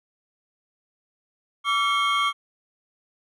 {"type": "tone cluster", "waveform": "triangle", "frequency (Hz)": [1152, 1359, 2188, 3209], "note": ["D6", "F6", "C#7", "G7"], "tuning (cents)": [-34, -48, -23, 40], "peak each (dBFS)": [-20, -28, -26, -26], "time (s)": [1.64, 2.33], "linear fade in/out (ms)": 50, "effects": []}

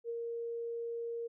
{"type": "tone with ADSR envelope", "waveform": "sine", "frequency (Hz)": 466.2, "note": "A#4", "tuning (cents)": 0, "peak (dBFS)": -34, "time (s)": [0.04, 1.28], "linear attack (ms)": 54, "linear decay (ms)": 27, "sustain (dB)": -2, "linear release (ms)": 18, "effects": []}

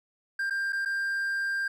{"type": "tone with dropouts", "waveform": "triangle", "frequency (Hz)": 1591, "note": "G6", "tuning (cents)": 25, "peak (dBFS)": -25, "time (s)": [0.39, 1.68], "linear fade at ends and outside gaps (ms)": 5, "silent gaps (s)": [[0.499, 0.506], [0.724, 0.729], [0.851, 0.857]], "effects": []}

